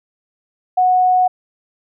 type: tone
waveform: sine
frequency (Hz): 735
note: F#5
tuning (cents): -12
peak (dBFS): -10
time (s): 0.77-1.28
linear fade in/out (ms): 10
effects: none